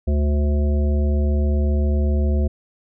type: harmonic tone with a mistuned harmonic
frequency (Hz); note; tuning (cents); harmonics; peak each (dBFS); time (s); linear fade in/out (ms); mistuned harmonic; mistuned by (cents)
72.7; D2; -17; 1 / 3 / 5 / 7 / 9; -16 / -26 / -30 / -33 / -35; 0.07-2.48; 10; 7; +42
effects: none